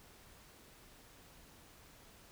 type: silence
effects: pink hiss -60 dBFS RMS until 2.31 s